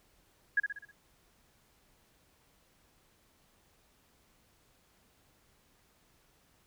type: tone with echo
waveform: sine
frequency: 1661.2 Hz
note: G#6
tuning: in tune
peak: -23 dBFS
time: 0.57-0.6 s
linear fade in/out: 5 ms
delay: 63 ms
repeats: 5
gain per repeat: -6 dB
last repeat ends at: 0.915 s
effects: pink hiss -68 dBFS RMS until 6.66 s